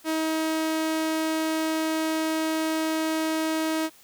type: tone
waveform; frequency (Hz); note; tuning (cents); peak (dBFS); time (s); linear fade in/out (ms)
sawtooth; 317.7; D#4; +36; -20; 0.04-3.9; 50
effects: white hiss -54 dBFS RMS until 4.03 s